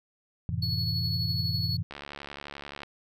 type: chord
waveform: sine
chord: F# half-diminished seventh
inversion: none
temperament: equal with one note detuned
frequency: 90.18 / 110 / 130.81 / 164.81 Hz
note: F#2 / A2 / C3 / E3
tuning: -44 / 0 / 0 / 0 cents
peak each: -33 / -32 / -35 / -34 dBFS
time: 0.49-1.83 s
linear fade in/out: 0 ms
type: tone with tremolo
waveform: triangle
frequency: 4387 Hz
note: C#8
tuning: 19 cents flat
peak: -27 dBFS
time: 0.62-1.77 s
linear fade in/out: 5 ms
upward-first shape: triangle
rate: 12 Hz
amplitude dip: 45%
type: click train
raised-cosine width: 0.3 ms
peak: -23 dBFS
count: 67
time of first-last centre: 1.91-2.833 s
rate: 71.5 Hz
effects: none